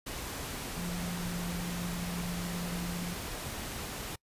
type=tone in noise; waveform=sine; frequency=174.6 Hz; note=F3; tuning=in tune; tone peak=-35 dBFS; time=0.77-3.14 s; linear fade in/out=10 ms; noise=pink; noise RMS=-39 dBFS; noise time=0.06-4.16 s; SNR=+1 dB; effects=noise-tail reverb RT60 0.1 s tail -25 dB re dry + resampled to 32000 Hz